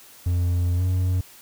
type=tone with pitch glide; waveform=triangle; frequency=88 to 91.47 Hz; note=F2 to F#2; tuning=+14 to -19 cents; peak=-17 dBFS; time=0.26-1.21 s; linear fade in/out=5 ms; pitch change=+67 cents; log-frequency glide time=0.77-0.82 s; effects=white hiss -48 dBFS RMS until 1.41 s